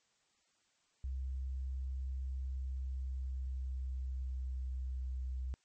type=tone with pitch glide; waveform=sine; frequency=65.41 to 63.88 Hz; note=C2 to C2; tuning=0 to -41 cents; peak=-36 dBFS; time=1.04-5.54 s; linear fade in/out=0 ms; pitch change=-41 cents; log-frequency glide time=2.45-5.24 s; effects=white hiss -75 dBFS RMS until 5.64 s + MP3 32 kbps